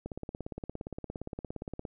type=click train; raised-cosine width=2 ms; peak=-24 dBFS; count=32; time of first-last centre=0.06-1.852 s; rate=17.3 Hz; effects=none